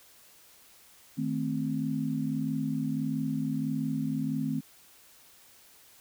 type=chord; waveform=sine; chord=A diminished; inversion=second; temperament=equal; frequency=155.56 / 220 / 261.6 Hz; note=Eb3 / A3 / C4; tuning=0 / 0 / 0 cents; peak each=-33 / -33 / -31 dBFS; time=1.17-4.61 s; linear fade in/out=20 ms; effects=white hiss -57 dBFS RMS until 6 s